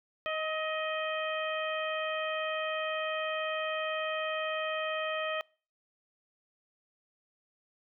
harmonic tone with a mistuned harmonic, 626 Hz, D#5, 10 cents sharp, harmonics 1 / 2 / 3 / 4 / 5, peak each -34 / -37 / -39 / -40 / -41 dBFS, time 0.26-5.41 s, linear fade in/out 0 ms, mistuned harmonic 2, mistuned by +21 cents, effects noise-tail reverb RT60 0.4 s tail -26 dB re dry

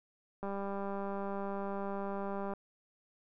click train, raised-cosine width 1 ms, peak -26 dBFS, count 418, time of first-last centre 0.43-2.536 s, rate 198 Hz, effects none

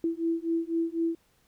sine beating tone pair, 329.6 / 333.6 Hz, E4 / E4, 0 / +21 cents, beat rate 4 Hz, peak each -29 dBFS, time 0.04-1.15 s, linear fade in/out 2 ms, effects pink hiss -67 dBFS RMS until 1.47 s

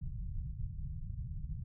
pink low-pass noise, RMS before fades -40 dBFS, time 0.01-1.64 s, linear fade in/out 10 ms, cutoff 160 Hz, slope 48 dB/octave, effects none

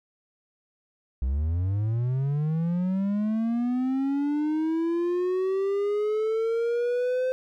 triangle linear sweep, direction up, 61 to 517 Hz, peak -21 dBFS, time 1.22-7.32 s, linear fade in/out 0 ms, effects none

